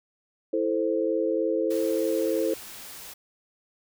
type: chord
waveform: sine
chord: A minor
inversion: second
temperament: equal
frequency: 329.6 / 440 / 523.3 Hz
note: E4 / A4 / C5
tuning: 0 / 0 / 0 cents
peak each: -27 dBFS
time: 0.53-2.54 s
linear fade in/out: 5 ms
type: noise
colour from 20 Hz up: white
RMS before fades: -42 dBFS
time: 1.7-3.14 s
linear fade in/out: 10 ms
effects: none